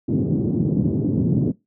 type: band-pass noise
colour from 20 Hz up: pink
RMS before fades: -20 dBFS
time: 0.08-1.52 s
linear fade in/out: 10 ms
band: 120 to 320 Hz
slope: 24 dB/octave
effects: noise-tail reverb RT60 0.2 s tail -21 dB re dry